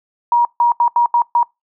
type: tone bursts at uneven times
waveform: sine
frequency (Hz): 952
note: A#5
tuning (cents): +36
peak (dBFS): -9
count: 6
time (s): 0.32-0.45 / 0.6-0.72 / 0.8-0.88 / 0.96-1.06 / 1.14-1.22 / 1.35-1.43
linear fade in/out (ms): 2
effects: noise-tail reverb RT60 0.2 s tail -25 dB re dry